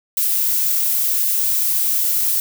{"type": "noise", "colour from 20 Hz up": "violet", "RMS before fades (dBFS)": -18, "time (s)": [0.17, 2.4], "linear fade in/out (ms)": 2, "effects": []}